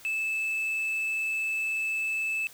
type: tone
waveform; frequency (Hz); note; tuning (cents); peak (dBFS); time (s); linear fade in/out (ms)
sine; 2622; E7; -10; -24; 0.05-2.47; 0
effects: tanh soft clip ceiling -26 dBFS + white hiss -51 dBFS RMS until 2.53 s